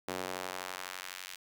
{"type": "tone with high-pass filter sweep", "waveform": "sawtooth", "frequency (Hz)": 92, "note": "F#2", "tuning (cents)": -9, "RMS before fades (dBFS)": -41, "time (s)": [0.08, 1.36], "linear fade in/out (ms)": 5, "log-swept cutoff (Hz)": [360, 2500], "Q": 0.83, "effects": []}